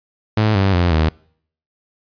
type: tone with pitch steps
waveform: sawtooth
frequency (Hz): 108 / 97.34 / 87.72 / 79.06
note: A2 / G2 / F2 / D#2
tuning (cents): -32 / -12 / +8 / +28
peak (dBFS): -9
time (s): 0.37-1.09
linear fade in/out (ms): 5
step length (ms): 180
effects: noise-tail reverb RT60 0.6 s tail -25 dB re dry + resampled to 11025 Hz